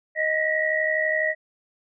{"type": "tone cluster", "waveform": "sine", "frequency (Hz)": [625, 1877, 1949], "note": ["D#5", "A#6", "B6"], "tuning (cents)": [8, 11, -23], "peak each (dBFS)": -25, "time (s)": [0.15, 1.35], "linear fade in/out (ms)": 50, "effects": []}